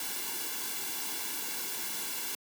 white noise with comb filter, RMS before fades -36 dBFS, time 0-2.35 s, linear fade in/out 2 ms, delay 1.6 ms, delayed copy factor -0.7, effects high-pass 200 Hz 12 dB/octave

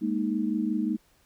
sine chord, Ab suspended second, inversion none, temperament equal, 207.7 / 233.1 / 311.1 Hz, Ab3 / Bb3 / Eb4, 0 / 0 / 0 cents, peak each -29 dBFS, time 0.01-0.97 s, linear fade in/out 20 ms, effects pink hiss -64 dBFS RMS until 1.25 s

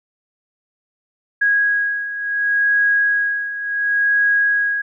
sine beating tone pair, 1650 / 1650.7 Hz, G#6 / G#6, -12 / -11 cents, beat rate 0.7 Hz, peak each -21 / -16 dBFS, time 1.41-4.82 s, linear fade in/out 10 ms, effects none

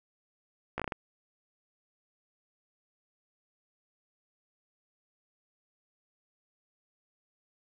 slowing click train, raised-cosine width 0.5 ms, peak -18 dBFS, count 6, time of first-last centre 0.78-0.922 s, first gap 16 ms, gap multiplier 1.29, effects none

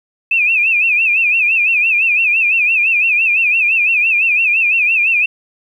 sine tone with vibrato, 2554 Hz, D#7, 45 cents sharp, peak -10 dBFS, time 0.31-5.26 s, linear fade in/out 5 ms, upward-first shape sine, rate 5.9 Hz, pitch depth 120 cents each way, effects 8-bit

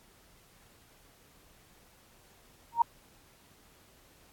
sine tone with exponential growth, 932.3 Hz, A#5, in tune, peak -16 dBFS, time 2.72-2.82 s, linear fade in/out 5 ms, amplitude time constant 20 ms, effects pink hiss -61 dBFS RMS until 4.32 s + AAC 64 kbps

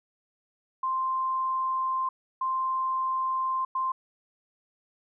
sine tone bursts at uneven times, 1046.5 Hz, C6, in tune, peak -25 dBFS, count 3, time 0.83-2.09 / 2.41-3.65 / 3.75-3.92 s, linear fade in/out 5 ms, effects none

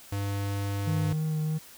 square tone, 100 Hz, G2, 35 cents sharp, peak -29 dBFS, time 0.12-1.13 s, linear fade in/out 5 ms
triangle tone with vibrato, 155.56 Hz, D#3, in tune, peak -24 dBFS, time 0.86-1.59 s, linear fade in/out 20 ms, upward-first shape triangle, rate 3.2 Hz, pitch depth 17 cents each way
effects white hiss -50 dBFS RMS until 1.77 s

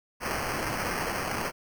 blue noise with sample-and-hold, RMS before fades -31 dBFS, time 0.2-1.52 s, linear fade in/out 50 ms, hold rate 3675 Hz, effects none

